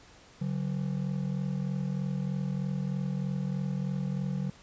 triangle ring-modulated tone, 164.81 Hz, E3, in tune, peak -24 dBFS, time 0.41-4.5 s, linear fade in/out 5 ms, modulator 21.6 Hz, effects pink hiss -55 dBFS RMS until 4.62 s + resampled to 16000 Hz

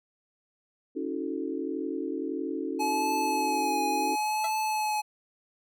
sine chord, D# half-diminished seventh, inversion third, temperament equal with one note detuned, 277.2 / 318.8 / 370 / 440 Hz, C#4 / D#4 / F#4 / A4, 0 / +42 / 0 / 0 cents, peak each -34 / -34 / -36 / -37 dBFS, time 0.95-4.16 s, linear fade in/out 20 ms
square tone with vibrato, 850 Hz, G#5, 40 cents sharp, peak -27 dBFS, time 2.79-5.02 s, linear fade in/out 20 ms, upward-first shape triangle, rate 0.7 Hz, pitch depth 38 cents each way
25% pulse tone with exponential decay, 666 Hz, E5, 18 cents sharp, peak -27 dBFS, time 4.44-4.53 s, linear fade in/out 5 ms, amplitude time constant 18 ms
effects none

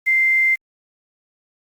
sine tone with quantisation, 2088 Hz, C7, 4 cents flat, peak -13 dBFS, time 0.06-0.56 s, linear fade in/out 20 ms, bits 7, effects Opus 48 kbps

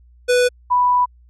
square / sine tone pair in turn, 493.9 / 987.8 Hz, B4 / B5, 0 / 0 cents, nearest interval octave, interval 1200 cents, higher second, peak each -13 / -12 dBFS, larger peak second, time 0.28-0.49 / 0.7-1.06 s, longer second, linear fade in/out 20 ms, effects added 60 Hz sine -46 dBFS peak until 1.29 s + resampled to 24000 Hz

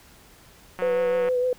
click train, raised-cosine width 0.5 ms, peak -19 dBFS, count 92, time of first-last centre 0.79-1.287 s, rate 183 Hz
sine tone with vibrato, 500 Hz, B4, 21 cents sharp, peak -20 dBFS, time 0.82-1.53 s, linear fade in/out 2 ms, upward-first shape triangle, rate 6.6 Hz, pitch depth 33 cents each way
effects pink hiss -52 dBFS RMS until 1.58 s

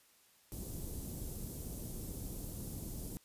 pink band-stop noise, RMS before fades -43 dBFS, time 0.52-3.17 s, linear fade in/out 0 ms, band 330 to 9900 Hz, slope 12 dB/octave, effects white hiss -67 dBFS RMS until 3.24 s + resampled to 32000 Hz

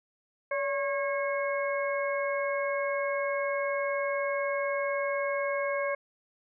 harmonic tone with a mistuned harmonic, 544 Hz, C#5, 33 cents flat, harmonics 1 / 2 / 3 / 4, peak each -29 / -35 / -37 / -36 dBFS, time 0.51-5.95 s, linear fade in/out 5 ms, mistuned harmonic 1, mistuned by +74 cents, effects none

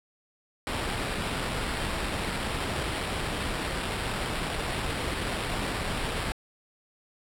pink noise with sample-and-hold, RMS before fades -31 dBFS, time 0.67-6.32 s, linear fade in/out 0 ms, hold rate 6300 Hz, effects low-pass 12000 Hz 12 dB/octave

